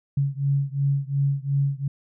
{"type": "beating tone pair", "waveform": "sine", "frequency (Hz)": [138.4, 141.2], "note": ["C#3", "C#3"], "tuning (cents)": [-2, 32], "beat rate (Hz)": 2.8, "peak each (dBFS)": [-23, -24], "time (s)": [0.17, 1.88], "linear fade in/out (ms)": 5, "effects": []}